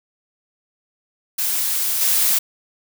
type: noise with level steps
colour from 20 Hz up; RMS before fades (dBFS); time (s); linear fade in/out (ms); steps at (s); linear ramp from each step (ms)
blue; -21 / -17; 1.38-2.39; 10; 2.01; 2
effects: none